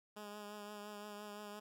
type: tone with vibrato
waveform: 10% pulse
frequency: 207.7 Hz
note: G#3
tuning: in tune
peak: -39 dBFS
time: 0.16-1.6 s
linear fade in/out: 10 ms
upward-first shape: triangle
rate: 5.8 Hz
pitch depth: 29 cents each way
effects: none